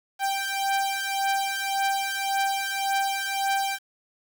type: beating tone pair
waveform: sawtooth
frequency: 784 / 785.8 Hz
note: G5 / G5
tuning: 0 / +4 cents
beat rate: 1.8 Hz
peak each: -23 / -24 dBFS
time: 0.19-3.79 s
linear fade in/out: 50 ms
effects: 8-bit